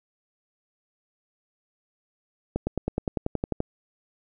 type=accelerating click train; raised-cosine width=2 ms; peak=-12 dBFS; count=12; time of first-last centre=2.56-3.604 s; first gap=110 ms; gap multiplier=0.97; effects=none